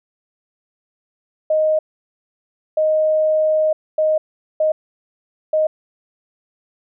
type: tone bursts at uneven times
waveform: sine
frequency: 622.3 Hz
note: D#5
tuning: in tune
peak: -13 dBFS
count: 5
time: 1.5-1.79 / 2.77-3.73 / 3.98-4.18 / 4.6-4.72 / 5.53-5.67 s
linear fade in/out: 5 ms
effects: none